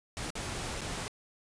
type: noise with dropouts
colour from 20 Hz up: pink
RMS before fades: -37 dBFS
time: 0.17-1.08 s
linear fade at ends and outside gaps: 0 ms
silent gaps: 0.304-0.354 / 0.809-0.816 s
effects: resampled to 22050 Hz